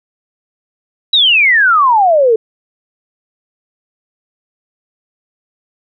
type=exponential sweep; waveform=sine; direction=down; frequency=3951 to 429.2 Hz; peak=-6 dBFS; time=1.13-2.36 s; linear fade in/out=5 ms; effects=none